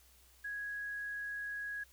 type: tone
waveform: sine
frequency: 1661.2 Hz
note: G#6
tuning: in tune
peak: -38 dBFS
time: 0.44-1.84 s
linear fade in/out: 10 ms
effects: added 62 Hz sine -65 dBFS peak until 1.92 s + white hiss -65 dBFS RMS until 1.92 s